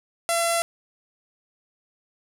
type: tone with low-pass filter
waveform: sawtooth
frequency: 677 Hz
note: E5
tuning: 46 cents sharp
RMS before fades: -23 dBFS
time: 0.29-0.62 s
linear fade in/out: 0 ms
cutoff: 10000 Hz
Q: 3.9
effects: 7-bit